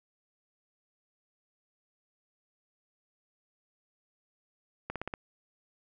slowing click train, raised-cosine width 0.5 ms, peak -20 dBFS, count 5, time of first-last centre 4.9-5.138 s, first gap 57 ms, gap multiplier 1.03, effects none

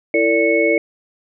sine tone cluster, 331.8 / 451.2 / 581 / 2203 Hz, E4 / A4 / D5 / C#7, +11 / +44 / -19 / -11 cents, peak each -18 dBFS, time 0.14-0.78 s, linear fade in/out 2 ms, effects none

